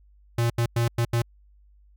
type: tone bursts at uneven times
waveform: square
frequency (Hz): 117.5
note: A#2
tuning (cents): +14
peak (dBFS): -21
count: 5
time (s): 0.38-0.5 / 0.58-0.66 / 0.76-0.88 / 0.98-1.05 / 1.13-1.22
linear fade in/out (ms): 5
effects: added 50 Hz sine -53 dBFS peak until 1.96 s